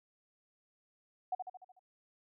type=tone with echo; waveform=sine; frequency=740 Hz; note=F#5; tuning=in tune; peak=-31 dBFS; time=1.32-1.35 s; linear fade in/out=5 ms; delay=74 ms; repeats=6; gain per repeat=-5 dB; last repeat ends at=1.794 s; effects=none